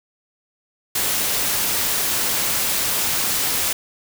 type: noise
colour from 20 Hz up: white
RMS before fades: -21 dBFS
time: 0.95-3.73 s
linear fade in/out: 5 ms
effects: none